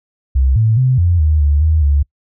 sine tone with pitch steps, 65.8 / 110.9 / 128.8 / 87.3 / 77.1 / 72.8 / 78.7 / 71.5 Hz, C2 / A2 / C3 / F2 / D#2 / D2 / D#2 / D2, +10 / +14 / -27 / 0 / -15 / -15 / +20 / -46 cents, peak -9 dBFS, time 0.35-2.03 s, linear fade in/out 10 ms, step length 210 ms, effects noise-tail reverb RT60 0.1 s tail -26 dB re dry

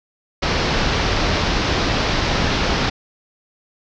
pink low-pass noise, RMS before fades -19 dBFS, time 0.42-2.9 s, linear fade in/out 10 ms, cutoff 5600 Hz, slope 48 dB/octave, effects none

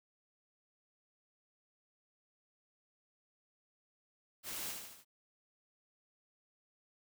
white noise with echo, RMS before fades -43 dBFS, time 4.43-4.75 s, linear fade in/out 50 ms, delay 75 ms, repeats 4, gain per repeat -4 dB, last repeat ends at 5.05 s, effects none

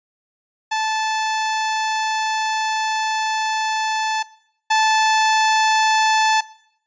sawtooth tone pair in turn, 874 / 874 Hz, A5 / A5, -12 / -12 cents, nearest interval unison, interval 0 cents, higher neither, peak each -15 / -10 dBFS, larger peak second, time 0.71-4.23 / 4.7-6.41 s, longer first, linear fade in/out 10 ms, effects noise-tail reverb RT60 0.7 s tail -19 dB re dry + resampled to 16000 Hz

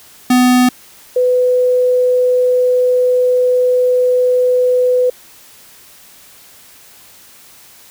square / sine tone pair in turn, 250 / 500 Hz, B3 / B4, +21 / +21 cents, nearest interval octave, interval 1200 cents, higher second, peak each -8 / -9 dBFS, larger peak first, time 0.3-0.69 / 1.16-5.1 s, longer second, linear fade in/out 5 ms, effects white hiss -42 dBFS RMS until 7.9 s

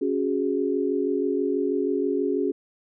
sine chord, C# suspended fourth, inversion none, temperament just, 277.2 / 369.6 / 415.8 Hz, C#4 / F#4 / G#4, 0 / -2 / +2 cents, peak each -26 dBFS, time 0.01-2.52 s, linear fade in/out 10 ms, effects none

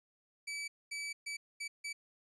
sawtooth tone bursts at uneven times, 2300 Hz, D7, 37 cents flat, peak -35 dBFS, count 5, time 0.47-0.68 / 0.91-1.13 / 1.26-1.37 / 1.6-1.68 / 1.84-1.93 s, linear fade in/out 10 ms, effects resampled to 24000 Hz

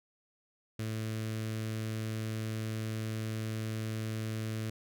sawtooth tone with notch filter, 110 Hz, A2, in tune, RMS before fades -36 dBFS, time 0.79-4.7 s, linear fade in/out 5 ms, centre 860 Hz, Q 1.1, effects none

